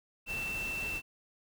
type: tone in noise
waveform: sine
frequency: 2677 Hz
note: E7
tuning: 26 cents sharp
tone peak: -34 dBFS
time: 0.26-1.02 s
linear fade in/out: 50 ms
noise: pink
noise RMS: -43 dBFS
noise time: 0.26-1.02 s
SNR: +6 dB
effects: none